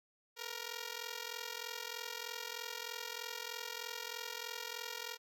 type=ring-modulated tone; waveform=5% pulse; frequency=469.4 Hz; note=A#4; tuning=12 cents sharp; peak=-27 dBFS; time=0.36-5.18 s; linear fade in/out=50 ms; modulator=21.6 Hz; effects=none